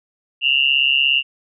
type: tone with amplitude modulation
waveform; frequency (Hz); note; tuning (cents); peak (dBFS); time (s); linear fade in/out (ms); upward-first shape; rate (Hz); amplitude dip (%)
sine; 2794; F7; 0; -9; 0.41-1.23; 50; sine; 137; 95
effects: none